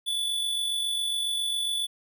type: tone with amplitude modulation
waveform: square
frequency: 3463 Hz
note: A7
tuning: 28 cents flat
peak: -25 dBFS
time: 0.06-1.87 s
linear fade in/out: 20 ms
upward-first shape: sine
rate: 47.3 Hz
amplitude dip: 35%
effects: none

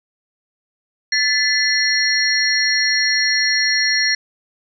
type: tone cluster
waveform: sine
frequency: 1744 / 2012 / 4300 / 5580 Hz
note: A6 / B6 / C8 / F8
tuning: -16 / +32 / +47 / -2 cents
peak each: -20 dBFS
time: 1.12-4.15 s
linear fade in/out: 5 ms
effects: none

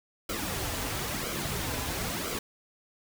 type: noise with flanger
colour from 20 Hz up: pink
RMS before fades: -33 dBFS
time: 0.29-2.39 s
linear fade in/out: 5 ms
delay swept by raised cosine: 1.1 to 5.6 ms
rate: 1 Hz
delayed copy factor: -0.6
effects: none

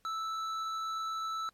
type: tone with hard clipping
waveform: sine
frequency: 1316 Hz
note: E6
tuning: 3 cents flat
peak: -35 dBFS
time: 0.05-1.49 s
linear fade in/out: 0 ms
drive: 8 dB
effects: pink hiss -72 dBFS RMS until 1.53 s + MP3 64 kbps

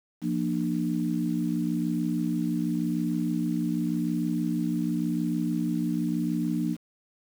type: tone cluster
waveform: sine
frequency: 172.8 / 233.7 / 300 Hz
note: F3 / A#3 / D4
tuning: -18 / +5 / +37 cents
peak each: -29 dBFS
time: 0.21-6.77 s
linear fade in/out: 50 ms
effects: 8-bit

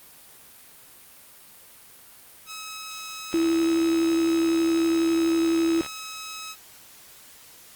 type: tone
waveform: 10% pulse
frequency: 1283 Hz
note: E6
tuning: 47 cents flat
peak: -27 dBFS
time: 2.46-6.56 s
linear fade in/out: 50 ms
type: click train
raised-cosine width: 0.3 ms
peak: -20 dBFS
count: 178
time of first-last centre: 3.33-5.862 s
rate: 69.9 Hz
type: tone with vibrato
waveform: sine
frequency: 330.3 Hz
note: E4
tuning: 4 cents sharp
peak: -19 dBFS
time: 3.34-5.81 s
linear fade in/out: 0 ms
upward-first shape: triangle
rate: 12 Hz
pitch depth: 14 cents each way
effects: white hiss -49 dBFS RMS until 7.75 s + Opus 32 kbps

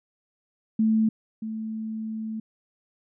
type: tone pair in turn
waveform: sine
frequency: 220 / 220 Hz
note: A3 / A3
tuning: 0 / 0 cents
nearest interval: unison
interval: 0 cents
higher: neither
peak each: -18 / -29 dBFS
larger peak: first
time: 0.79-1.09 / 1.42-2.4 s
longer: second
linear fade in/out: 5 ms
effects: none

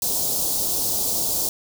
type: band-stop noise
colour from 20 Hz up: white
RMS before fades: -23 dBFS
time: 0.02-1.49 s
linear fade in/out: 2 ms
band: 820 to 4300 Hz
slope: 24 dB/octave
effects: none

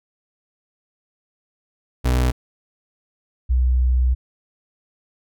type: tone pair in turn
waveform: 35% pulse / sine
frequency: 62.4 / 62.71 Hz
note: B1 / B1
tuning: +19 / +27 cents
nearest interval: unison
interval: 8 cents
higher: second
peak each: -14 dBFS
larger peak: neither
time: 2.04-2.32 / 3.49-4.15 s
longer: second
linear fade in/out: 20 ms
effects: none

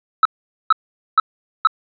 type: tone bursts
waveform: triangle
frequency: 1303 Hz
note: E6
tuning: 20 cents flat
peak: -6 dBFS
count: 4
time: 0.23-1.672 s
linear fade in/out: 2 ms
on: 23 ms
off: 450 ms
effects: resampled to 11025 Hz

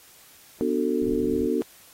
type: chord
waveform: sine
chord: B minor seventh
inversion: none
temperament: just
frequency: 246.9 / 296.3 / 370.4 / 444.5 Hz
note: B3 / D4 / F#4 / A4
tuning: 0 / +15 / +2 / +18 cents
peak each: -27 dBFS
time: 0.61-1.62 s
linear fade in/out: 0 ms
type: low-pass noise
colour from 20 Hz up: pink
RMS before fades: -37 dBFS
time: 1.01-1.48 s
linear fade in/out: 20 ms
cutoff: 370 Hz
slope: 24 dB/octave
effects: white hiss -52 dBFS RMS until 1.93 s + AAC 48 kbps

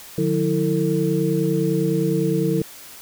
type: tone cluster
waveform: sine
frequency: 150.3 / 180.2 / 326.4 / 450.4 Hz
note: D3 / F#3 / E4 / A4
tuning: +40 / -45 / -17 / +40 cents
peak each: -23 dBFS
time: 0.18-2.62 s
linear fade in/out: 2 ms
effects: white hiss -41 dBFS RMS until 3.01 s

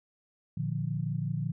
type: chord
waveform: sine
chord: Bb major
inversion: none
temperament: equal with one note detuned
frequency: 116.54 / 148.88 / 174.61 Hz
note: Bb2 / D3 / F3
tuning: 0 / +24 / 0 cents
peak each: -34 / -32 / -35 dBFS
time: 0.57-1.52 s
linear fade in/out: 5 ms
effects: none

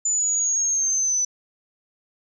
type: linear sweep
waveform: sine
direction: down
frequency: 7040 to 5980 Hz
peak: -19 dBFS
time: 0.05-1.25 s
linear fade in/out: 5 ms
effects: none

